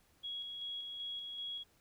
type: tone with tremolo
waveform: sine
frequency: 3322 Hz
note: G#7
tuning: in tune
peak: -39 dBFS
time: 0.23-1.64 s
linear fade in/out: 20 ms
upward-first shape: square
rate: 2.6 Hz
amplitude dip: 30%
effects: pink hiss -70 dBFS RMS until 1.8 s